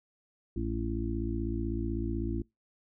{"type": "harmonic tone", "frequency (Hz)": 56, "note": "A1", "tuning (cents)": 31, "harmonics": [1, 2, 4, 5, 6], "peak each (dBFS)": [-34, -37, -38, -38, -36], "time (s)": [0.56, 2.42], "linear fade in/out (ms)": 5, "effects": ["noise-tail reverb RT60 0.2 s tail -25 dB re dry"]}